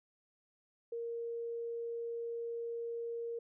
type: tone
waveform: sine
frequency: 466.2 Hz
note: A#4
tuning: in tune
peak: -37 dBFS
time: 0.92-3.39 s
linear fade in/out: 5 ms
effects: none